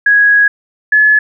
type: tone pair in turn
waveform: sine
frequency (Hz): 1661.2 / 1710.9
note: G#6 / A6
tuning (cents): 0 / -49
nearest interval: minor second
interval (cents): 51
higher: second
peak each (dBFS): -5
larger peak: neither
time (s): 0.06-0.48 / 0.92-1.19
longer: first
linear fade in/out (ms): 5
effects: none